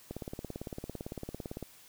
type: click train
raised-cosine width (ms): 2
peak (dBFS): -25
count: 28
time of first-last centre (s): 0.11-1.627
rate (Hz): 17.8
effects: white hiss -57 dBFS RMS until 1.88 s